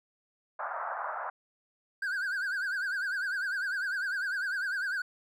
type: band-pass noise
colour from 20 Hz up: white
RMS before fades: -36 dBFS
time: 0.59-1.3 s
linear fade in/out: 5 ms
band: 610 to 1500 Hz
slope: 48 dB/octave
type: tone with vibrato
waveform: triangle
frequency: 1536 Hz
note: G6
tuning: 36 cents flat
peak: -28 dBFS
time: 2.02-5.02 s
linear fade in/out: 5 ms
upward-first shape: triangle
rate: 10 Hz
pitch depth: 150 cents each way
effects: none